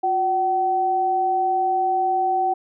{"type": "tone pair together", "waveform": "sine", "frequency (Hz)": [358.8, 760.3], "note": ["F4", "F#5"], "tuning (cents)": [47, 47], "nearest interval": "octave + minor second", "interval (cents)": 1300, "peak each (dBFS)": [-27, -18], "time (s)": [0.03, 2.54], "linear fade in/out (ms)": 10, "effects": []}